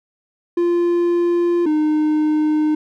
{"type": "tone pair in turn", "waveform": "triangle", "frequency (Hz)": [346.6, 305.9], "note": ["F4", "D#4"], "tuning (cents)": [-13, -29], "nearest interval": "major second", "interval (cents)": 216, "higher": "first", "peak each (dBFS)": -12, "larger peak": "neither", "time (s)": [[0.57, 1.66], [1.66, 2.75]], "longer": "neither", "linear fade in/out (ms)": 5, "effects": []}